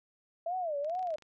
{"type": "tone with vibrato", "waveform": "sine", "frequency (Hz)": 650, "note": "E5", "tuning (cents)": -24, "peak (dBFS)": -31, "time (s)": [0.46, 1.16], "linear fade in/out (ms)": 5, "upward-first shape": "sine", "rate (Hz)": 2.3, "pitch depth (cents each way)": 240}
{"type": "clicks", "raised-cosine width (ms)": 0.2, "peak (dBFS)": -38, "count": 10, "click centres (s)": [0.846, 0.897, 0.951, 0.993, 1.028, 1.072, 1.105, 1.141, 1.184, 1.223]}
{"effects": []}